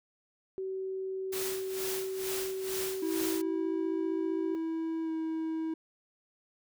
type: tone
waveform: sine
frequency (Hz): 380.4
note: F#4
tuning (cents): +48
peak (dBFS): -33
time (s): 0.58-4.55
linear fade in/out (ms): 0
type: noise with tremolo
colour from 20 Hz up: white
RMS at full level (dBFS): -36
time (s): 1.32-3.42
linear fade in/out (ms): 10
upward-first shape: sine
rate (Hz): 2.2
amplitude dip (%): 80
type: tone with pitch glide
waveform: triangle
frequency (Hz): 325.1 to 321.2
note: E4 to E4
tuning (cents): -24 to -45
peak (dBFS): -29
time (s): 3.02-5.74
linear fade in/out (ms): 5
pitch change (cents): -21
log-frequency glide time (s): 5.03-5.1
effects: none